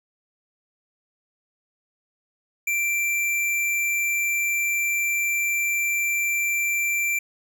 square tone, 2352 Hz, D7, 2 cents sharp, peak -22 dBFS, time 2.67-7.19 s, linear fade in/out 5 ms, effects none

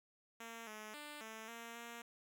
5% pulse tone with pitch steps, 229.5 / 214.3 / 296.1 / 220.9 / 232 / 234.5 Hz, A#3 / A3 / D4 / A3 / A#3 / A#3, -27 / -45 / +14 / +7 / -8 / +11 cents, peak -37 dBFS, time 0.4-2.02 s, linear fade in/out 5 ms, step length 270 ms, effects none

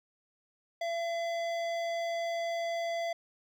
sine tone with hard clipping, 676 Hz, E5, 43 cents sharp, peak -33 dBFS, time 0.81-3.13 s, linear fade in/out 5 ms, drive 14 dB, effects none

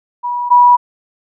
sine tone pair in turn, 971 / 974.4 Hz, B5 / B5, -30 / -24 cents, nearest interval unison, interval 6 cents, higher second, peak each -16 / -4 dBFS, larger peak second, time 0.23-0.5 / 0.5-0.77 s, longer neither, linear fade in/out 20 ms, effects none

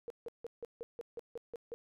sine tone bursts, 469.8 Hz, A#4, 13 cents sharp, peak -39 dBFS, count 10, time 0.08-1.74 s, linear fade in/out 0 ms, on 22 ms, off 160 ms, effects none

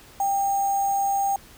sine tone with sample-and-hold, 792 Hz, G5, 18 cents sharp, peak -20 dBFS, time 0.2-1.36 s, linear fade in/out 2 ms, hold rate 7350 Hz, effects pink hiss -49 dBFS RMS until 1.57 s

